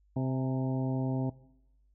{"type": "harmonic tone with a mistuned harmonic", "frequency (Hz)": 130.81, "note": "C3", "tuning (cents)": 0, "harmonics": [1, 2, 3, 4, 5, 6, 7], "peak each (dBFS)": [-30, -32, -42, -44, -42, -46, -48], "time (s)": [0.16, 1.3], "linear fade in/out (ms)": 5, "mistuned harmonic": 6, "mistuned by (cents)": 65, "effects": ["noise-tail reverb RT60 0.9 s tail -21 dB re dry", "added 50 Hz sine -63 dBFS peak until 1.94 s"]}